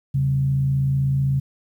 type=tone with frequency modulation; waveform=sine; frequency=136.5 Hz; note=C#3; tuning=26 cents flat; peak=-17 dBFS; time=0.14-1.4 s; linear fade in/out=10 ms; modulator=55.7 Hz; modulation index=0.33; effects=9-bit